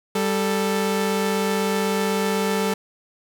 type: tone pair together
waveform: sawtooth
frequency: 196 / 440 Hz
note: G3 / A4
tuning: 0 / 0 cents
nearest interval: octave + major second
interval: 1400 cents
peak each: -19 dBFS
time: 0.15-2.74 s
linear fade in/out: 5 ms
effects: none